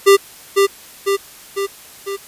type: tone with echo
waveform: square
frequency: 395.9 Hz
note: G4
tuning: 17 cents sharp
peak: -6 dBFS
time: 0.06-0.17 s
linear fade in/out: 20 ms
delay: 500 ms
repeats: 4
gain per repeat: -4 dB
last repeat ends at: 2.17 s
effects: white hiss -40 dBFS RMS until 2.27 s + resampled to 32000 Hz